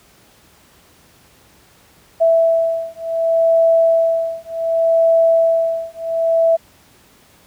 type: beating tone pair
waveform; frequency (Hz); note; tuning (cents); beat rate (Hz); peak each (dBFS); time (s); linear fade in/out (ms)
sine; 659.3 / 659.97; E5 / E5; 0 / +2; 0.67; -15; 2.2-6.57; 20
effects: pink hiss -50 dBFS RMS until 7.46 s + high-pass 60 Hz 12 dB/octave